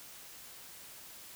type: silence
effects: white hiss -51 dBFS RMS until 1.35 s